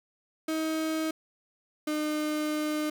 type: tone pair in turn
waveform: 35% pulse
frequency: 316.9 / 303.9 Hz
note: D#4 / D#4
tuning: +32 / -41 cents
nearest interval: minor second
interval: 73 cents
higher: first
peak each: -26 dBFS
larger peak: neither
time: 0.48-1.11 / 1.87-2.9 s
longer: second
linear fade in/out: 5 ms
effects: none